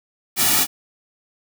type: noise with comb filter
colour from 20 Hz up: white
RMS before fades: -17 dBFS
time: 0.36-0.67 s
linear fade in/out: 50 ms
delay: 1.9 ms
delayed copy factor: -0.95
effects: none